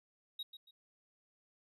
triangle tone with echo, 3800 Hz, A#7, 33 cents sharp, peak -38 dBFS, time 0.39-0.43 s, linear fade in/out 5 ms, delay 140 ms, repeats 2, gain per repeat -10 dB, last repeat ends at 0.71 s, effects none

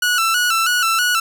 sawtooth tone with vibrato, 1397 Hz, F6, in tune, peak -11 dBFS, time 0.02-1.2 s, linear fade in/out 5 ms, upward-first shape square, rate 3.1 Hz, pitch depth 79 cents each way, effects none

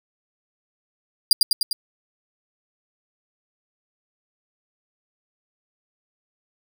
sawtooth tone with echo, 4800 Hz, D8, 37 cents sharp, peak -6 dBFS, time 1.31-1.33 s, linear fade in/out 2 ms, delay 100 ms, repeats 4, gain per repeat -3 dB, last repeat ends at 1.73 s, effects none

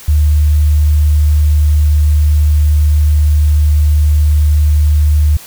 sine tone, 75 Hz, D2, 37 cents sharp, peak -6 dBFS, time 0.08-5.37 s, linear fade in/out 5 ms, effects white hiss -34 dBFS RMS until 5.46 s

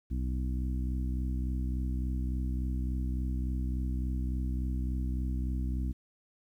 harmonic tone, 63.5 Hz, B1, 49 cents sharp, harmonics 1 / 2 / 3 / 4 / 5, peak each -30 / -40 / -41 / -41 / -46 dBFS, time 0.1-5.93 s, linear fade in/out 20 ms, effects 11-bit

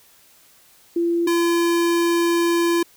sine / square tone pair in turn, 340.6 / 340.6 Hz, F4 / F4, -43 / -43 cents, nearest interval unison, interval 0 cents, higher neither, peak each -17 dBFS, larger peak neither, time 0.96-1.27 / 1.27-2.83 s, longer second, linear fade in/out 5 ms, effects white hiss -53 dBFS RMS until 2.96 s

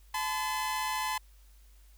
sawtooth tone pair together, 864 / 1018.3 Hz, A5 / C6, -32 / -47 cents, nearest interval minor third, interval 285 cents, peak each -30 / -29 dBFS, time 0.14-1.18 s, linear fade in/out 5 ms, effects added 50 Hz sine -54 dBFS peak until 1.97 s + white hiss -66 dBFS RMS until 1.97 s

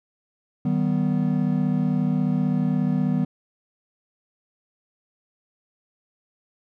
triangle chord, Eb augmented, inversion none, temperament equal with one note detuned, 155.56 / 191.96 / 246.9 Hz, Eb3 / G3 / B3, 0 / -36 / 0 cents, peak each -22 dBFS, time 0.65-3.25 s, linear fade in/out 5 ms, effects none

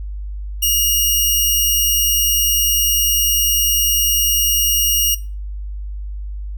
5% pulse tone, 2860 Hz, F7, 41 cents sharp, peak -5 dBFS, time 0.62-5.15 s, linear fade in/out 10 ms, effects noise-tail reverb RT60 0.3 s tail -17 dB re dry + added 50 Hz sine -24 dBFS peak until 6.57 s

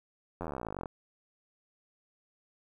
slowing click train, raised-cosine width 1 ms, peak -23 dBFS, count 28, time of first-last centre 0.41-0.858 s, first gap 11 ms, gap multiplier 1.03, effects 10-bit

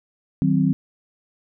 sine chord, C diminished, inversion first, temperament just, 156.98 / 188.37 / 261.6 Hz, Eb3 / Gb3 / C4, +16 / +31 / 0 cents, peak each -20 dBFS, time 0.42-0.73 s, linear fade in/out 0 ms, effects none

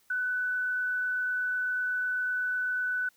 sine tone with frequency modulation, 1495 Hz, F#6, 17 cents sharp, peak -27 dBFS, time 0.1-3.09 s, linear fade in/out 5 ms, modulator 28 Hz, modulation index 0.36, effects white hiss -66 dBFS RMS until 3.16 s

